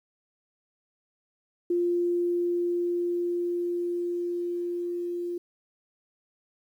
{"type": "tone with level ramp", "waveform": "sine", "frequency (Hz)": 349.2, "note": "F4", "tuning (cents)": 0, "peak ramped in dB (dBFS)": [-22, -29], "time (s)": [1.7, 5.38], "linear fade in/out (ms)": 5, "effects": ["10-bit"]}